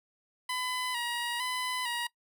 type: tone with vibrato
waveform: 15% pulse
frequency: 979 Hz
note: B5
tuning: 15 cents flat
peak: -25 dBFS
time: 0.49-2.07 s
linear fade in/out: 5 ms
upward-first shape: square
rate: 1.1 Hz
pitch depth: 48 cents each way
effects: noise-tail reverb RT60 0.1 s tail -21 dB re dry